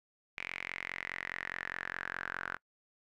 sawtooth tone with band-pass filter sweep, 44.84 Hz, F1, 46 cents sharp, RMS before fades -41 dBFS, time 0.37-2.57 s, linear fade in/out 10 ms, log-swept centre 2300 to 1500 Hz, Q 6.5, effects noise-tail reverb RT60 0.1 s tail -24 dB re dry

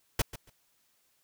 pink noise with echo, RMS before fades -26 dBFS, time 0.19-0.22 s, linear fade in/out 5 ms, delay 140 ms, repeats 2, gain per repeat -15 dB, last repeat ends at 0.5 s, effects white hiss -71 dBFS RMS until 1.23 s

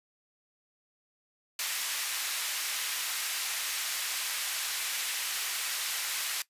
pink high-pass noise, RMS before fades -33 dBFS, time 1.59-6.42 s, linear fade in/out 2 ms, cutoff 1900 Hz, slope 12 dB/octave, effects noise-tail reverb RT60 0.1 s tail -18 dB re dry + resampled to 32000 Hz

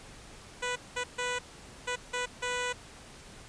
10% pulse tone bursts at uneven times, 493.9 Hz, B4, in tune, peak -22 dBFS, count 6, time 0.62-0.76 / 0.96-1.04 / 1.18-1.39 / 1.87-1.96 / 2.13-2.26 / 2.42-2.73 s, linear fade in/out 10 ms, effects pink hiss -50 dBFS RMS until 3.48 s + resampled to 22050 Hz

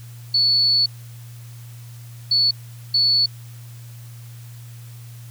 sine tone bursts at uneven times, 4435 Hz, C#8, in tune, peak -14 dBFS, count 3, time 0.34-0.86 / 2.31-2.51 / 2.94-3.26 s, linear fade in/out 5 ms, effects added 118 Hz sine -36 dBFS peak until 5.3 s + white hiss -49 dBFS RMS until 5.3 s

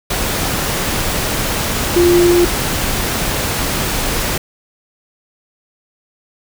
sine tone in noise, 349.2 Hz, F4, in tune, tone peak -8 dBFS, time 1.96-2.45 s, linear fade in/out 5 ms, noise pink, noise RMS -18 dBFS, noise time 0.1-4.38 s, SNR +7 dB, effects none

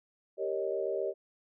sine chord, Eb dominant seventh, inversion first, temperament equal, 392 / 466.2 / 554.4 / 622.3 Hz, G4 / Bb4 / Db5 / Eb5, 0 / 0 / 0 / 0 cents, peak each -34 / -37 / -36 / -36 dBFS, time 0.37-1.14 s, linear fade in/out 50 ms, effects none

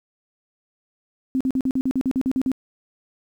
sine tone bursts, 261.6 Hz, C4, in tune, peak -18 dBFS, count 12, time 1.35-2.517 s, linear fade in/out 0 ms, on 56 ms, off 45 ms, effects 9-bit

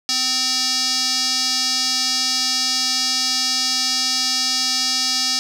square tone with band-pass filter, 257.3 Hz, C4, 29 cents flat, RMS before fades -20 dBFS, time 0.09-5.39 s, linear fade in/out 0 ms, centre 5100 Hz, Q 4.3, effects none

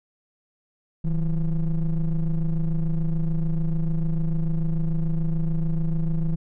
triangle ring-modulated tone, 87.31 Hz, F2, in tune, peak -15 dBFS, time 1.04-6.36 s, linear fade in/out 10 ms, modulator 73.9 Hz, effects none

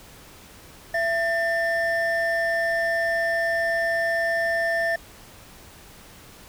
triangle tone pair together, 669.9 / 1790 Hz, E5 / A6, +28 / +29 cents, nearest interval octave + perfect fourth, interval 1701 cents, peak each -22 dBFS, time 0.94-4.96 s, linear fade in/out 5 ms, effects pink hiss -47 dBFS RMS until 6.48 s

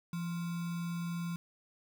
sine tone with sample-and-hold, 171 Hz, F3, 36 cents flat, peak -34 dBFS, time 0.13-1.36 s, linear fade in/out 2 ms, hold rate 1225 Hz, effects none

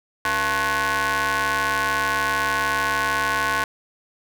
sawtooth ring-modulated tone, 204.1 Hz, G#3, 30 cents flat, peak -13 dBFS, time 0.25-3.64 s, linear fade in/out 2 ms, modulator 1290 Hz, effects none

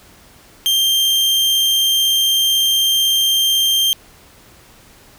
40% pulse tone, 3169 Hz, G7, 18 cents sharp, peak -12 dBFS, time 0.66-3.93 s, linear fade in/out 0 ms, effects pink hiss -46 dBFS RMS until 5.18 s

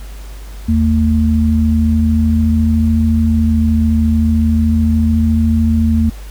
sine tone pair together, 79.6 / 225.1 Hz, D#2 / A3, +40 / +40 cents, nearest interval octave + tritone, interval 1800 cents, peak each -12 dBFS, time 0.68-6.1 s, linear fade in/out 10 ms, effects added 50 Hz sine -27 dBFS peak until 6.3 s + pink hiss -40 dBFS RMS until 6.3 s

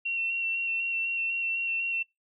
sine tone with vibrato, 2719 Hz, F7, 47 cents flat, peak -27 dBFS, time 0.05-2.03 s, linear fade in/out 10 ms, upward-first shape square, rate 4 Hz, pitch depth 13 cents each way, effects noise-tail reverb RT60 0.2 s tail -23 dB re dry

